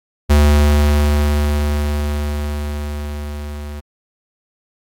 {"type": "tone with level ramp", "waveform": "square", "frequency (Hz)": 73.6, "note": "D2", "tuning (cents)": 4, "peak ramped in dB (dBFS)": [-8, -27], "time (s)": [0.29, 3.81], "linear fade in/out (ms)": 20, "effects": ["AAC 64 kbps"]}